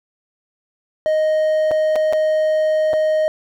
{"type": "tone with dropouts", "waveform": "triangle", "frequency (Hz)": 622.3, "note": "D#5", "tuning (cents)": 0, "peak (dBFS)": -12, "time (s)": [1.06, 3.28], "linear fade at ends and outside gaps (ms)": 0, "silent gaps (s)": [[1.71, 1.715], [1.957, 1.961], [2.126, 2.133], [2.932, 2.937]], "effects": []}